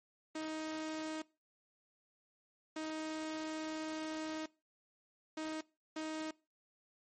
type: tone bursts at uneven times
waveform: sawtooth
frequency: 313.7 Hz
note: D#4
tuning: 14 cents sharp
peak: -35 dBFS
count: 4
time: 0.35-1.22 / 2.76-4.46 / 5.37-5.61 / 5.96-6.31 s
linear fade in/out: 5 ms
effects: noise-tail reverb RT60 0.3 s tail -22 dB re dry + MP3 32 kbps